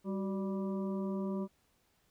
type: harmonic tone with a mistuned harmonic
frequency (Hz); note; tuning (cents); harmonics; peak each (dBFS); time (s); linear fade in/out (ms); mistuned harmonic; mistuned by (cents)
196; G3; 0; 1 / 2 / 3 / 5 / 6; -34 / -40 / -45 / -49 / -53; 0.04-1.48; 50; 2; -78
effects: pink hiss -73 dBFS RMS until 2.1 s